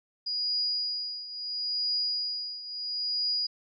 sine tone with tremolo, 4892 Hz, D#8, 30 cents flat, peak -25 dBFS, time 0.26-3.47 s, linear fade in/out 10 ms, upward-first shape triangle, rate 0.74 Hz, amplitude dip 80%, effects none

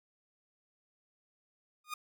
sawtooth tone with exponential growth, 1226 Hz, D#6, 26 cents flat, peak -30 dBFS, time 1.84-1.94 s, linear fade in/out 5 ms, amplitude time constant 21 ms, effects none

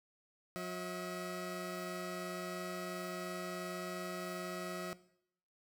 20% pulse tone pair together, 180.16 / 642 Hz, F#3 / E5, -46 / -46 cents, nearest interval octave + minor seventh, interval 2200 cents, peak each -36 / -39 dBFS, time 0.56-4.93 s, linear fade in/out 0 ms, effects noise-tail reverb RT60 0.7 s tail -18 dB re dry

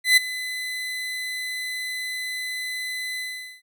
30% pulse tone with ADSR envelope, 2013 Hz, B6, 33 cents sharp, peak -8 dBFS, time 0.04-3.62 s, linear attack 130 ms, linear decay 13 ms, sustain -17 dB, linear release 430 ms, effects none

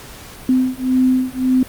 sine beating tone pair, 256 / 257.8 Hz, C4 / C4, -38 / -26 cents, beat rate 1.8 Hz, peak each -16 dBFS, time 0.49-1.63 s, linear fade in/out 2 ms, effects pink hiss -37 dBFS RMS until 1.68 s + Opus 48 kbps

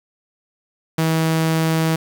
sawtooth tone, 161.2 Hz, E3, 38 cents flat, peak -12 dBFS, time 0.98-1.96 s, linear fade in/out 5 ms, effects 7-bit

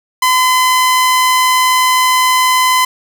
sawtooth tone, 1019 Hz, C6, 46 cents flat, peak -5 dBFS, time 0.22-2.85 s, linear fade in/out 5 ms, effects none

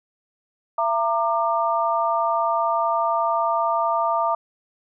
sine tone cluster, 673 / 923 / 1192 Hz, E5 / A#5 / D6, +36 / -17 / +25 cents, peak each -23 dBFS, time 0.78-4.35 s, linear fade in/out 5 ms, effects none

